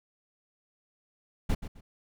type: noise with echo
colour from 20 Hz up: brown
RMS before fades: -25 dBFS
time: 1.49-1.55 s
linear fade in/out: 10 ms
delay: 130 ms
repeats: 2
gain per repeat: -12 dB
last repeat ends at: 1.81 s
effects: none